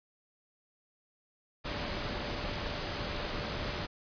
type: tone in noise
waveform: sine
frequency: 587.3 Hz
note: D5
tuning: in tune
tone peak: -46 dBFS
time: 1.64-3.87 s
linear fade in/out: 20 ms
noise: pink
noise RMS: -36 dBFS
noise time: 1.64-3.87 s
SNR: -13 dB
effects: resampled to 11025 Hz